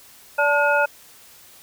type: tone cluster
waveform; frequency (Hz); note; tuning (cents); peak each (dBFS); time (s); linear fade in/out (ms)
sine; 580 / 880 / 1434 / 2552; D5 / A5 / F6 / D#7; -22 / 0 / +45 / +43; -20 / -22 / -19 / -27; 0.38-0.86; 10
effects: white hiss -48 dBFS RMS until 1.62 s